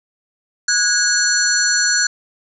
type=tone cluster; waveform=sine; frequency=1465 / 1644 / 4321 / 5960 / 7190 Hz; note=F#6 / G#6 / C#8 / F#8 / A8; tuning=-18 / -18 / -45 / +12 / +36 cents; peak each=-20 dBFS; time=0.68-2.07 s; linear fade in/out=5 ms; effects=none